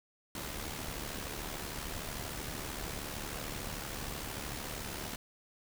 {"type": "noise with amplitude modulation", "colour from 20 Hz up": "pink", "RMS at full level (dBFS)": -38, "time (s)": [0.35, 5.16], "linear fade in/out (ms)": 2, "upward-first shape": "sine", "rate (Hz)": 73.2, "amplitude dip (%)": 55, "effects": []}